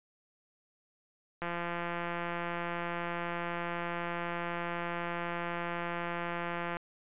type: click train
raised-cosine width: 0.5 ms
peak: -21 dBFS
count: 921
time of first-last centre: 1.42-6.769 s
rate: 172 Hz
effects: resampled to 8000 Hz